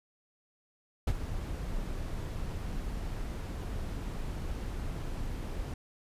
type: noise with ADSR envelope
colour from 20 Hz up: brown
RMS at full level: -26 dBFS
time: 1.07-5.74 s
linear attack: 7 ms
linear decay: 46 ms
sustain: -10 dB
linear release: 3 ms
effects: resampled to 32000 Hz